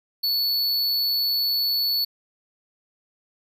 square tone, 4435 Hz, C#8, in tune, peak -21 dBFS, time 0.23-2.05 s, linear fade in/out 10 ms, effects none

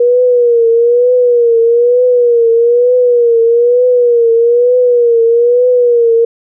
sine tone with vibrato, 478.6 Hz, A#4, 46 cents sharp, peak -5 dBFS, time 0-6.25 s, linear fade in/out 5 ms, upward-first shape triangle, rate 1.1 Hz, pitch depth 83 cents each way, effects none

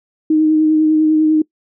sine tone with vibrato, 311.1 Hz, D#4, in tune, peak -9 dBFS, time 0.3-1.42 s, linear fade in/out 5 ms, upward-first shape sine, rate 10 Hz, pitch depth 18 cents each way, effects noise-tail reverb RT60 0.1 s tail -23 dB re dry

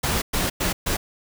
pink noise bursts at uneven times, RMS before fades -23 dBFS, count 4, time 0.03-0.22 / 0.33-0.5 / 0.6-0.73 / 0.86-0.97 s, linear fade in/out 10 ms, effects none

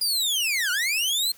sawtooth linear two-way sweep, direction down then up, 4918 to 1400 to 4242 Hz, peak -19 dBFS, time 0.01-1.32 s, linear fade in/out 5 ms, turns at 0.71 s, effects white hiss -52 dBFS RMS until 1.37 s

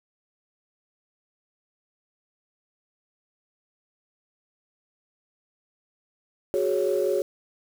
sine chord, F# suspended second, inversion none, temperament equal, 370 / 415.3 / 554.4 Hz, F#4 / G#4 / C#5, 0 / 0 / 0 cents, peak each -25 dBFS, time 6.54-7.22 s, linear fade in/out 0 ms, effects tanh soft clip ceiling -13 dBFS + 7-bit

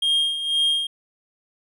triangle tone with tremolo, 3227 Hz, G7, 50 cents sharp, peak -15 dBFS, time 0.02-0.87 s, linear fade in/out 5 ms, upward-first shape sine, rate 2 Hz, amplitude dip 65%, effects none

